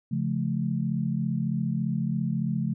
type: chord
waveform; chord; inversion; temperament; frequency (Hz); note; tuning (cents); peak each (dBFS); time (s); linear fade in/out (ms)
sine; Db augmented; none; just; 138.59 / 173.24 / 216.5; Db3 / F3 / A3; 0 / -14 / -28; -29; 0.11-2.74; 10
effects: none